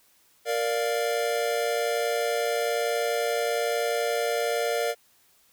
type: chord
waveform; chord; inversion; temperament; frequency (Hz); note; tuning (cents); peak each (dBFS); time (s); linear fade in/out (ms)
square; Bb major; none; equal; 466.2 / 587.3 / 698.5; Bb4 / D5 / F5; 0 / 0 / 0; -28 / -30 / -31; 0.45-4.95; 50
effects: white hiss -62 dBFS RMS until 5.52 s